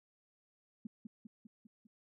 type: tone with echo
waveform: sine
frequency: 220 Hz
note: A3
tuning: in tune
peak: -39 dBFS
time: 0.85-0.87 s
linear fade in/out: 5 ms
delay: 200 ms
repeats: 5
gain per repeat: -4 dB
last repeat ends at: 1.87 s
effects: none